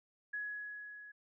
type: tone with level ramp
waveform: sine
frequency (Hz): 1680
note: G#6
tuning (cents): +19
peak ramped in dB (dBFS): -36 to -50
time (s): 0.33-1.12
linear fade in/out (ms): 10
effects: none